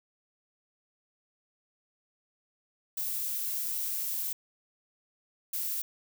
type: noise bursts at uneven times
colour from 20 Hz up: violet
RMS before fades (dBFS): -33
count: 2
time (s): 2.97-4.33 / 5.53-5.82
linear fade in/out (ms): 5
effects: none